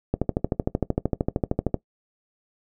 click train, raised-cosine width 2 ms, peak -8 dBFS, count 22, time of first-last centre 0.14-1.743 s, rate 13.1 Hz, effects noise-tail reverb RT60 0.1 s tail -18 dB re dry

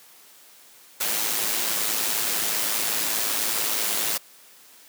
white noise with amplitude modulation, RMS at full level -23 dBFS, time 1-4.18 s, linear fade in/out 10 ms, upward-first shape sine, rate 108 Hz, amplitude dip 45%, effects white hiss -51 dBFS RMS until 4.88 s + high-pass 200 Hz 12 dB/octave

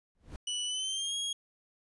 brown noise with exponential growth, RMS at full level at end -38 dBFS, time 0.15-0.36 s, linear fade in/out 0 ms, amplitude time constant 45 ms
sawtooth tone with pitch glide, 2960 to 3284 Hz, F#7 to G#7, 0 to -20 cents, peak -29 dBFS, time 0.47-1.33 s, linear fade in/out 5 ms, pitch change +180 cents, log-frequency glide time 0.66-1.15 s
effects resampled to 24000 Hz

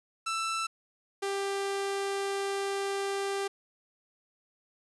sawtooth tone pair in turn, 1329 / 395.1 Hz, E6 / G4, +14 / +14 cents, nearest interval octave + major sixth, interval 2100 cents, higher first, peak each -26 dBFS, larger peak neither, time 0.26-0.67 / 1.22-3.48 s, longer second, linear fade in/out 10 ms, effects resampled to 24000 Hz + 9-bit

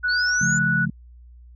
sine tone, 1475 Hz, F#6, 6 cents flat, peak -19 dBFS, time 0.03-0.86 s, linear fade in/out 20 ms
sine linear sweep, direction up, 4240 to 7170 Hz, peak -25 dBFS, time 0.08-0.59 s, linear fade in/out 20 ms
sine chord, Db augmented, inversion none, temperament just, 138.59 / 173.24 / 216.5 Hz, Db3 / F3 / A3, 0 / -14 / -28 cents, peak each -26 / -25 / -28 dBFS, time 0.41-0.9 s, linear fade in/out 5 ms
effects added 60 Hz sine -43 dBFS peak until 1.55 s

